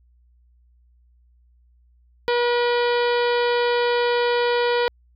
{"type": "harmonic tone with a mistuned harmonic", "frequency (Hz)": 481.7, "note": "B4", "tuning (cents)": -43, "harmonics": [1, 2, 3, 4, 5, 6, 7, 8, 9, 10], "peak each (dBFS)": [-19, -25, -29, -31, -33, -35, -36, -37, -38, -39], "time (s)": [2.28, 4.88], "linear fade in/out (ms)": 0, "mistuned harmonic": 6, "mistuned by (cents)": 73, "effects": ["added 60 Hz sine -54 dBFS peak until 5.15 s"]}